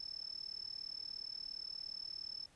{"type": "tone with amplitude modulation", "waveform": "sine", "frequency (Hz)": 5274, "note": "E8", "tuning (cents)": 0, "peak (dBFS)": -39, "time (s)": [0, 2.46], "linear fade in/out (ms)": 5, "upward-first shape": "sine", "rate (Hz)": 37.1, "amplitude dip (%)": 100, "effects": ["pink hiss -67 dBFS RMS until 2.55 s", "resampled to 24000 Hz"]}